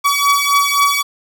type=beating tone pair; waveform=sawtooth; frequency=1135 / 1138.8 Hz; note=C#6 / C#6; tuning=+41 / +46 cents; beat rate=3.8 Hz; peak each=-11 dBFS; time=0.04-1.03 s; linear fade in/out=20 ms; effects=none